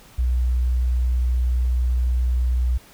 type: tone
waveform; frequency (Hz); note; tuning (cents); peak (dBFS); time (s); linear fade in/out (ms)
sine; 61.74; B1; 0; -17; 0.18-2.78; 10
effects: pink hiss -49 dBFS RMS until 2.93 s